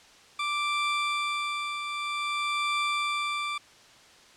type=tone with tremolo; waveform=20% pulse; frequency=1174.7 Hz; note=D6; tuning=in tune; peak=-20 dBFS; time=0.39-3.58 s; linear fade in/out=5 ms; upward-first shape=triangle; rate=0.52 Hz; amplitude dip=55%; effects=white hiss -54 dBFS RMS until 4.36 s + low-pass 6000 Hz 12 dB/octave